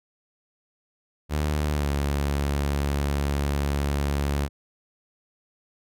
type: tone with pitch glide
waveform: sawtooth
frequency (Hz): 74.8 to 71.09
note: D2 to C#2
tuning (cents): +32 to +44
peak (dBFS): -19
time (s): 1.29-4.49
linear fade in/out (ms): 50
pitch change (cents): -88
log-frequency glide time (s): 1.71-1.89
effects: none